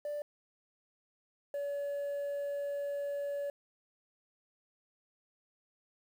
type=tone pair in turn; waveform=sine; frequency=587.3 / 569.6 Hz; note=D5 / C#5; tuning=0 / +47 cents; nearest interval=minor second; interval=53 cents; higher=first; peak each=-33 / -31 dBFS; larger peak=second; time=0.05-0.22 / 1.54-3.5 s; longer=second; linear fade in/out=2 ms; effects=tanh soft clip ceiling -33 dBFS + 10-bit